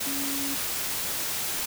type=tone in noise; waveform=sine; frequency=277.2 Hz; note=C#4; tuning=in tune; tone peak=-33 dBFS; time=0.06-0.55 s; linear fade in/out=10 ms; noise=white; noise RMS=-30 dBFS; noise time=0-1.66 s; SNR=-6 dB; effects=none